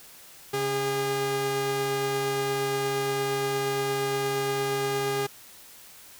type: tone pair together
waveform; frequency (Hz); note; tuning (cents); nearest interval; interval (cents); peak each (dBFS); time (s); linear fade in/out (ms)
sawtooth; 138.59 / 407.2; C#3 / G#4; 0 / -34; octave + perfect fifth; 1866; -30 / -22; 0.53-5.27; 10
effects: white hiss -49 dBFS RMS until 6.19 s